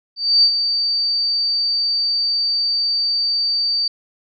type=tone with ADSR envelope; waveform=sine; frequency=4618 Hz; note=D8; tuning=30 cents flat; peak=-8 dBFS; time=0.16-3.88 s; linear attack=270 ms; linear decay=74 ms; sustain=-8 dB; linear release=5 ms; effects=none